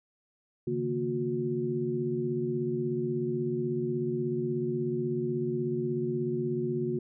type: tone cluster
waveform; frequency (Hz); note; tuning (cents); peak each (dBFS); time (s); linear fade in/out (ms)
sine; 139.1 / 155.5 / 232.5 / 362.8; C#3 / D#3 / A#3 / F#4; +6 / -1 / -4 / -34; -35 / -38 / -34 / -30; 0.67-6.99; 5
effects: none